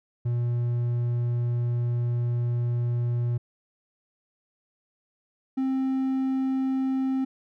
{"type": "tone pair in turn", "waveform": "triangle", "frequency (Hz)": [120, 264.3], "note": ["B2", "C4"], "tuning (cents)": [-49, 18], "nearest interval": "octave + major second", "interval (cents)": 1367, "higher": "second", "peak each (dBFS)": -21, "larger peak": "neither", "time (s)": [[0.25, 3.38], [5.57, 7.25]], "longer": "first", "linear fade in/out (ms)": 10, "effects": []}